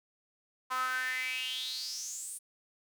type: tone with high-pass filter sweep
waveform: sawtooth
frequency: 256.2 Hz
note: C4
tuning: 36 cents flat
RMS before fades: -36 dBFS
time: 0.7-2.39 s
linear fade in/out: 20 ms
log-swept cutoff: 1100 to 9500 Hz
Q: 7.7
effects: none